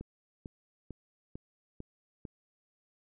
click train, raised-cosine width 3 ms, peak -29 dBFS, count 6, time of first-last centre 0.01-2.252 s, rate 2.23 Hz, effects none

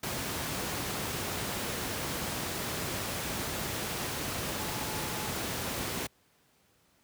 sine tone in noise, 859 Hz, A5, 42 cents flat, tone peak -43 dBFS, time 4.59-5.3 s, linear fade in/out 5 ms, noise pink, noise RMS -34 dBFS, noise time 0.03-6.07 s, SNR -12 dB, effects pink hiss -67 dBFS RMS until 7.03 s + high-pass 80 Hz 12 dB/octave

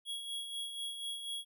square tone with tremolo, 3322 Hz, G#7, in tune, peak -37 dBFS, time 0.05-1.45 s, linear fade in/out 50 ms, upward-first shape sine, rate 4.1 Hz, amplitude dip 50%, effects none

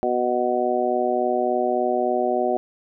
harmonic tone, 123.47 Hz, B2, in tune, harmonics 2 / 3 / 4 / 5 / 6, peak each -29 / -24 / -29 / -24 / -24 dBFS, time 0.03-2.57 s, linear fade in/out 0 ms, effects none

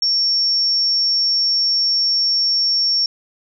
sine tone, 5480 Hz, F8, 34 cents flat, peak -14 dBFS, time 0.02-3.06 s, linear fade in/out 2 ms, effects none

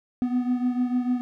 triangle beating tone pair, 246.8 / 253.5 Hz, B3 / B3, -1 / +45 cents, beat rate 6.7 Hz, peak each -21 / -26 dBFS, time 0.22-1.21 s, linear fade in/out 0 ms, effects none

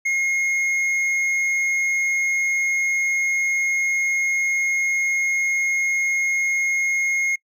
sine tone with hard clipping, 2149 Hz, C7, 46 cents sharp, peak -20 dBFS, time 0.05-7.36 s, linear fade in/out 10 ms, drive 5 dB, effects noise-tail reverb RT60 0.1 s tail -24 dB re dry

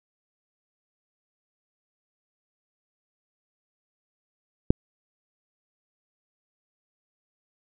click, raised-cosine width 3 ms, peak -3 dBFS, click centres 4.705 s, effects none

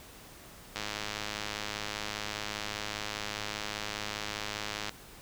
click train, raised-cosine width 0.2 ms, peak -17 dBFS, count 435, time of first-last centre 0.76-4.893 s, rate 105 Hz, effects pink hiss -51 dBFS RMS until 5.21 s

